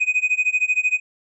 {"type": "tone with tremolo", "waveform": "triangle", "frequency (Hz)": 2500, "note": "D#7", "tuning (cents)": 8, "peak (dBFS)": -11, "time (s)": [0, 1], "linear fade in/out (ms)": 20, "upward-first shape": "sine", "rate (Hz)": 13, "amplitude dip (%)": 95, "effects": ["tanh soft clip ceiling -10 dBFS", "resampled to 22050 Hz"]}